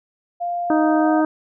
sine tone with pitch glide, 698.5 to 716.1 Hz, F5 to F5, 0 to +43 cents, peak -21 dBFS, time 0.4-1.22 s, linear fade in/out 20 ms, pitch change +43 cents, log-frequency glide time 0.98-1.09 s
harmonic tone, 311.1 Hz, D#4, in tune, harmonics 1 / 2 / 3 / 4 / 5, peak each -16 / -22 / -26 / -28 / -30 dBFS, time 0.7-1.25 s, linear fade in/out 2 ms
effects none

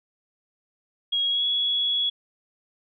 sine tone with pitch glide, 3298 to 3363 Hz, G#7 to G#7, -13 to +21 cents, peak -21 dBFS, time 1.12-2.1 s, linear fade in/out 10 ms, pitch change +34 cents, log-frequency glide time 1.29-1.45 s, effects none

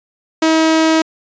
sawtooth tone, 320 Hz, D#4, 49 cents sharp, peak -6 dBFS, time 0.42-1.02 s, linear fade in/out 5 ms, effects resampled to 16000 Hz

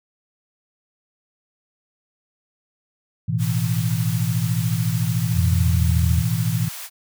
sine chord, A suspended second, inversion none, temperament just, 110 / 123.75 / 165 Hz, A2 / B2 / E3, 0 / +4 / +2 cents, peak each -23 dBFS, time 3.28-6.69 s, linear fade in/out 10 ms
white high-pass noise, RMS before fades -34 dBFS, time 3.38-6.9 s, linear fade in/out 50 ms, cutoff 710 Hz, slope 24 dB/octave
sine tone with pitch glide, 87.31 to 81.94 Hz, F2 to E2, 0 to -10 cents, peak -17 dBFS, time 5.33-6.24 s, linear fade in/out 50 ms, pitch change -110 cents, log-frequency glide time 5.62-5.93 s
effects none

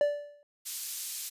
triangle tone with exponential decay, 583 Hz, D5, 13 cents flat, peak -18 dBFS, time 0.01-0.43 s, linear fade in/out 1 ms, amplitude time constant 91 ms
pink high-pass noise, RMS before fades -37 dBFS, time 0.65-1.3 s, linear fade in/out 20 ms, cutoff 5600 Hz, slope 12 dB/octave
effects resampled to 32000 Hz

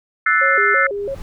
sine chord, F# half-diminished seventh, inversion third, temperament equal with one note detuned, 1318.5 / 1480 / 1760 / 2101 Hz, E6 / F#6 / A6 / C7, 0 / 0 / 0 / +7 cents, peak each -18 dBFS, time 0.26-0.87 s, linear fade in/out 5 ms
sine tone with vibrato, 470.4 Hz, A#4, 16 cents sharp, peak -21 dBFS, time 0.41-1.15 s, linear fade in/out 10 ms, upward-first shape square, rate 3 Hz, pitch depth 260 cents each way
brown noise with exponential growth, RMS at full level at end -29 dBFS, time 0.66-1.22 s, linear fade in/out 0 ms, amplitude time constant 120 ms
effects none

